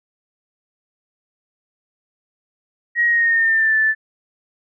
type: tone with pitch glide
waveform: sine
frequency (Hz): 1893 to 1756.1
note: A#6 to A6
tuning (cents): +26 to -4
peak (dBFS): -13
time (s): 2.95-3.95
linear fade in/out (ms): 50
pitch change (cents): -130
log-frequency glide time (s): 3.06-3.76
effects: none